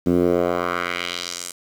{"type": "tone with band-pass filter sweep", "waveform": "10% pulse", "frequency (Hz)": 87.8, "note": "F2", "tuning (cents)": 10, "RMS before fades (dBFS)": -22, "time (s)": [0.06, 1.52], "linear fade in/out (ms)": 10, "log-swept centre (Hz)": [240, 9100], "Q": 1.6, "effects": ["7-bit"]}